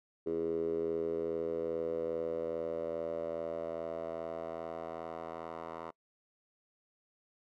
10% pulse tone with band-pass filter sweep, 82.41 Hz, E2, in tune, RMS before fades -37 dBFS, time 0.26-5.91 s, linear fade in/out 10 ms, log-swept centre 390 to 840 Hz, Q 5.7, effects noise-tail reverb RT60 0.1 s tail -25 dB re dry

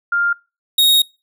sine / 45% pulse tone pair in turn, 1400 / 3753 Hz, F6 / A#7, +4 / +11 cents, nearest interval octave + perfect fourth, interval 1707 cents, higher second, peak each -14 / -10 dBFS, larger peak second, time 0.12-0.33 / 0.78-1.02 s, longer second, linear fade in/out 5 ms, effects noise-tail reverb RT60 0.3 s tail -25 dB re dry

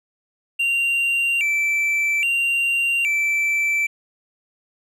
triangle tone with vibrato, 2539 Hz, D#7, 34 cents sharp, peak -16 dBFS, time 0.59-3.87 s, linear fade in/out 10 ms, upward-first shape square, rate 0.61 Hz, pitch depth 150 cents each way, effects none

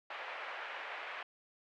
white band-pass noise, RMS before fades -44 dBFS, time 0.1-1.23 s, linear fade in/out 5 ms, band 530 to 2400 Hz, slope 24 dB/octave, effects none

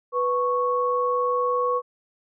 sine tone pair together, 493.9 / 1105.7 Hz, B4 / C#6, 0 / -5 cents, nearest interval octave + major second, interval 1395 cents, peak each -23 dBFS, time 0.12-1.82 s, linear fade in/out 50 ms, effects none

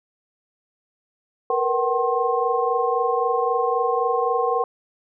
sine tone cluster, 462.6 / 486.4 / 759 / 1066 Hz, A#4 / B4 / F#5 / C6, -13 / -26 / +44 / +32 cents, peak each -24 dBFS, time 1.5-4.64 s, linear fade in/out 2 ms, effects none

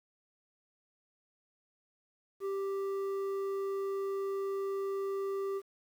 square tone with low-pass filter, 392 Hz, G4, in tune, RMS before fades -35 dBFS, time 2.4-5.62 s, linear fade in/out 50 ms, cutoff 920 Hz, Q 1.3, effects 10-bit

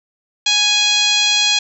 harmonic tone with a mistuned harmonic, 830.6 Hz, G#5, in tune, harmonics 1 / 2 / 3 / 4 / 5 / 6 / 7 / 8 / 9, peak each -28 / -28 / -19 / -16 / -18 / -25 / -25 / -25 / -28 dBFS, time 0.46-1.59 s, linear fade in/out 5 ms, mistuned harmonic 6, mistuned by -33 cents, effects none

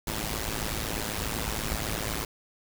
pink noise with amplitude modulation, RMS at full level -28 dBFS, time 0.07-2.25 s, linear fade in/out 5 ms, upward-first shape sine, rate 108 Hz, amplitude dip 85%, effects none

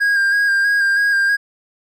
triangle tone with vibrato, 1618 Hz, G#6, 46 cents flat, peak -11 dBFS, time 0-1.37 s, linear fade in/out 20 ms, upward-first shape square, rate 3.1 Hz, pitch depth 23 cents each way, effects none

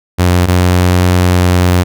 sawtooth tone pair in turn, 89.2 / 89.92 Hz, F2 / F#2, +37 / -49 cents, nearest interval unison, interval 14 cents, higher second, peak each -3 dBFS, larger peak neither, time 0.18-0.47 / 0.47-1.84 s, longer second, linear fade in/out 20 ms, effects none

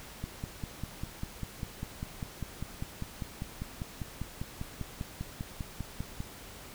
click train, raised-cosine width 5 ms, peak -23 dBFS, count 31, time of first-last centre 0.24-6.204 s, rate 5.03 Hz, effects pink hiss -48 dBFS RMS until 6.74 s

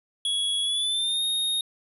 square tone with pitch glide, 3350 to 3717 Hz, G#7 to A#7, +14 to -6 cents, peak -24 dBFS, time 0.25-1.61 s, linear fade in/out 2 ms, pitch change +180 cents, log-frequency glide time 0.62-1.24 s, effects resampled to 32000 Hz + 10-bit

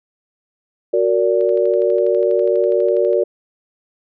sine chord, Gb augmented, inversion none, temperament just, 370 / 462.5 / 578.1 Hz, Gb4 / Bb4 / D5, 0 / -14 / -27 cents, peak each -17 dBFS, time 0.93-3.24 s, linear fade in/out 10 ms
click train, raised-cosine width 0.3 ms, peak -27 dBFS, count 22, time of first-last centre 1.41-3.131 s, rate 12.2 Hz
effects none

